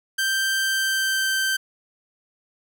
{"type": "tone with pitch glide", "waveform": "sawtooth", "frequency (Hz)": [1568, 1556.3], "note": ["G6", "G6"], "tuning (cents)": [0, -13], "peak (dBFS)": -17, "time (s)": [0.18, 1.57], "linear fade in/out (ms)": 10, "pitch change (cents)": -13, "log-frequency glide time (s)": [0.57, 1.27], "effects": []}